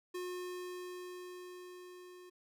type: tone with level ramp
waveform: square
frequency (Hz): 360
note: F#4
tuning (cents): -47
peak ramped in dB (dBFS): -39 to -53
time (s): 0.14-2.3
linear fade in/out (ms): 10
effects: none